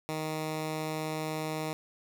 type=tone; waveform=10% pulse; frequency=156.3 Hz; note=D#3; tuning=8 cents sharp; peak=-24 dBFS; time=0.09-1.73 s; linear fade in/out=0 ms; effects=none